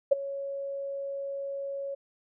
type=tone with ADSR envelope; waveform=sine; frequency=554.4 Hz; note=C#5; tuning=in tune; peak=-14 dBFS; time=0.11-1.95 s; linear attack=13 ms; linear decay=14 ms; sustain=-18 dB; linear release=11 ms; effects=none